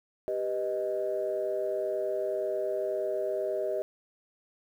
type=chord; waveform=sine; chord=G augmented; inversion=none; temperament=equal; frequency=392 / 493.9 / 622.3 Hz; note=G4 / B4 / D#5; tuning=0 / 0 / 0 cents; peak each=-32 / -35 / -30 dBFS; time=0.28-3.82 s; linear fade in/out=0 ms; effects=tanh soft clip ceiling -20 dBFS + 10-bit